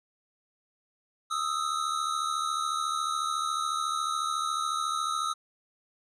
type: tone pair together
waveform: square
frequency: 1244.5 / 1318.5 Hz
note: D#6 / E6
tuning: 0 / 0 cents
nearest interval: minor second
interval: 100 cents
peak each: -31 / -32 dBFS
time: 1.3-5.34 s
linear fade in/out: 20 ms
effects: resampled to 24000 Hz + 11-bit